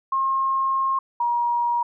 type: tone pair in turn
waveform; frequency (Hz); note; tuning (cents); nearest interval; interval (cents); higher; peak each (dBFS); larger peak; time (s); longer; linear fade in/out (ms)
sine; 1072 / 952.5; C6 / A#5; +42 / +37; major second; 205; first; -19; neither; 0.12-0.99 / 1.2-1.83; first; 5
effects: none